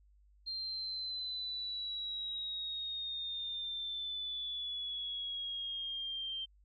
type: exponential sweep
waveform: sine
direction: down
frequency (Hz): 4186 to 3137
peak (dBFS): -37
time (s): 0.46-6.46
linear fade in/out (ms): 20
effects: added 50 Hz sine -62 dBFS peak until 6.64 s